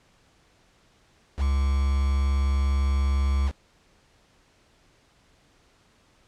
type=tone with quantisation; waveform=triangle; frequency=68.8 Hz; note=C#2; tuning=12 cents flat; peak=-18 dBFS; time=1.37-3.52 s; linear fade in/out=50 ms; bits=6; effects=pink hiss -61 dBFS RMS until 6.27 s + low-pass 7000 Hz 12 dB/octave